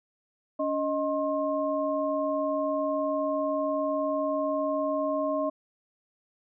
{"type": "tone cluster", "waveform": "sine", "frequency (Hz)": [284.2, 623, 1068], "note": ["C#4", "D#5", "C6"], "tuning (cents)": [43, 2, 35], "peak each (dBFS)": [-31, -27, -33], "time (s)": [0.59, 5.5], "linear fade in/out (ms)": 10, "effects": []}